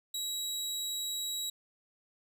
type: tone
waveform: 25% pulse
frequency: 3873 Hz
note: B7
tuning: 35 cents flat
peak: -30 dBFS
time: 0.14-1.5 s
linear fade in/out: 5 ms
effects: none